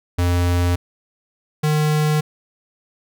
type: tone pair in turn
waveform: square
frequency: 88 / 152.26 Hz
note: F2 / D#3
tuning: +14 / -37 cents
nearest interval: major sixth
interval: 949 cents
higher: second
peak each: -16 dBFS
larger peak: neither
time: 0.18-0.76 / 1.63-2.21 s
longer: neither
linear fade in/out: 10 ms
effects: none